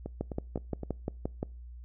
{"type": "two click trains", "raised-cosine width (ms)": 2, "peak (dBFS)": [-23, -18], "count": [4, 8], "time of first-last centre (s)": [[0.06, 0.833], [0.21, 1.43]], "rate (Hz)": [3.88, 5.74], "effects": ["noise-tail reverb RT60 0.4 s tail -26 dB re dry", "added 60 Hz sine -43 dBFS peak until 1.84 s"]}